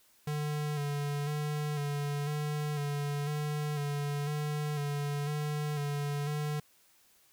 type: tone with vibrato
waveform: square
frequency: 146.83 Hz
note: D3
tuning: in tune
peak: -32 dBFS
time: 0.27-6.6 s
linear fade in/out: 5 ms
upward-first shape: square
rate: 1 Hz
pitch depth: 30 cents each way
effects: white hiss -65 dBFS RMS until 7.32 s